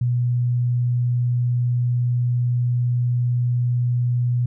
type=tone; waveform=sine; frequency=122.2 Hz; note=B2; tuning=18 cents flat; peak=-17 dBFS; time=0.01-4.46 s; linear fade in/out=5 ms; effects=none